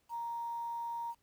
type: tone with quantisation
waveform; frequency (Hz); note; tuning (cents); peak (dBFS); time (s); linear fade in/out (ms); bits
sine; 935; A#5; +5; -36; 0.09-1.15; 50; 10
effects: pink hiss -75 dBFS RMS until 1.22 s